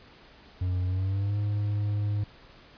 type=tone with pitch glide; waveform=triangle; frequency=91.1 to 103.44 Hz; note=F#2 to G#2; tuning=-26 to -6 cents; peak=-23 dBFS; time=0.61-2.24 s; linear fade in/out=5 ms; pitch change=+220 cents; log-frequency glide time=0.86-1.37 s; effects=pink hiss -53 dBFS RMS until 2.77 s + resampled to 11025 Hz